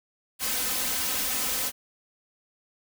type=noise with comb filter; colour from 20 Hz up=white; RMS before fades=-28 dBFS; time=0.39-1.72 s; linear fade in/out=50 ms; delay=3.9 ms; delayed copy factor=+0.75; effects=none